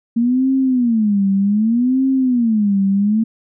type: tone with vibrato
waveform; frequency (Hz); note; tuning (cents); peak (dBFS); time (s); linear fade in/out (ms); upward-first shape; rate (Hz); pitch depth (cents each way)
sine; 228; A#3; -38; -12; 0.16-3.24; 10; sine; 0.65; 270
effects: none